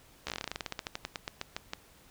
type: slowing click train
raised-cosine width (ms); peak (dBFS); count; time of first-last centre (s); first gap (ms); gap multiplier
0.2; -17; 24; 0.27-1.734; 14; 1.12
effects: pink hiss -59 dBFS RMS until 2.1 s